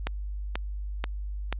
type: click train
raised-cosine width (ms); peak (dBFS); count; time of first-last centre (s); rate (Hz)
0.3; -13; 4; 0.07-1.526; 2.06
effects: added 50 Hz sine -31 dBFS peak until 1.59 s + resampled to 8000 Hz